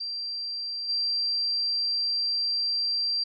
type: tone with level steps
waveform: sine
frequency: 4717 Hz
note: D8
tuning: 7 cents sharp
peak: -30 / -24 dBFS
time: 0-3.24 s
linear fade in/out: 10 ms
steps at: 0.88 s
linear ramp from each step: 20 ms
effects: none